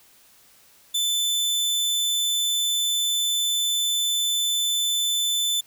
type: tone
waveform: sawtooth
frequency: 3520 Hz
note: A7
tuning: in tune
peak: -18 dBFS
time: 0.94-5.61 s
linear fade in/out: 10 ms
effects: white hiss -55 dBFS RMS until 5.66 s